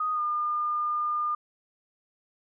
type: tone with pitch glide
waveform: sine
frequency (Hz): 1244.5 to 1209.1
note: D#6 to D#6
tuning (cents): 0 to -50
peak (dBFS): -25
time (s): 0-1.35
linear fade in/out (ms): 5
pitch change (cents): -50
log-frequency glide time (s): 0.13-0.21
effects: none